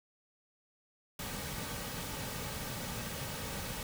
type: noise with comb filter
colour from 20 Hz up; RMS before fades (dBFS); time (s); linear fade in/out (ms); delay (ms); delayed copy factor
pink; -40; 1.19-3.83; 2; 2.9; -0.5
effects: none